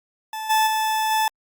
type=tone with level steps; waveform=40% pulse; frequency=873 Hz; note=A5; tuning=14 cents flat; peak=-27 / -15 / -19 / -17 dBFS; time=0.33-1.28 s; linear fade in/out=2 ms; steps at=0.49 / 0.66 / 1.1 s; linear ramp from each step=20 ms; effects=Opus 48 kbps